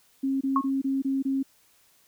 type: tone bursts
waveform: sine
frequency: 270 Hz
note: C#4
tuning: 45 cents flat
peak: -23 dBFS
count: 6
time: 0.23-1.43 s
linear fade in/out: 10 ms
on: 180 ms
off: 24 ms
type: tone with exponential decay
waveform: sine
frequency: 1091 Hz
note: C#6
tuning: 28 cents flat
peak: -17 dBFS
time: 0.56-0.7 s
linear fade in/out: 2 ms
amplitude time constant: 29 ms
effects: white hiss -62 dBFS RMS until 2.07 s